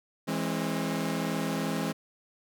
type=chord; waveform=sawtooth; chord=E augmented; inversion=none; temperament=equal with one note detuned; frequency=164.81 / 207.7 / 267.9 Hz; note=E3 / G#3 / B#3; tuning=0 / 0 / +41 cents; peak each=-29 dBFS; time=0.27-1.93 s; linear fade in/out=20 ms; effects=none